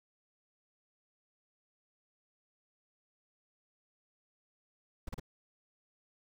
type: noise bursts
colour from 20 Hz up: brown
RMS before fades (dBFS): -38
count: 3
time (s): 5.07-5.198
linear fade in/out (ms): 5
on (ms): 20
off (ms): 34
effects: none